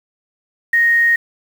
sine tone with quantisation, 1864.7 Hz, A#6, in tune, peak -10 dBFS, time 0.73-1.16 s, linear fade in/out 5 ms, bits 6, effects none

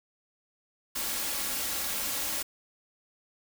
white noise with comb filter, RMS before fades -32 dBFS, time 0.95-2.43 s, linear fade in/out 10 ms, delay 3.6 ms, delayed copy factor +0.5, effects none

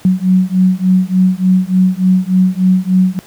sine beating tone pair, 183.7 / 187.1 Hz, F#3 / F#3, -12 / +20 cents, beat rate 3.4 Hz, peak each -11 dBFS, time 0.05-3.19 s, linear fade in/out 0 ms, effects pink hiss -41 dBFS RMS until 3.26 s + high-pass 100 Hz 12 dB/octave

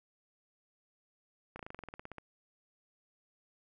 slowing click train, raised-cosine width 0.5 ms, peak -29 dBFS, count 14, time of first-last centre 1.56-2.183 s, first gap 33 ms, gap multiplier 1.06, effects none

